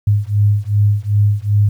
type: beating tone pair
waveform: sine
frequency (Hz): 102 / 104.6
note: G#2 / G#2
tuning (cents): -31 / +13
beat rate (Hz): 2.6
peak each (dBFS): -14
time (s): 0.07-1.69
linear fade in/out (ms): 5
effects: 8-bit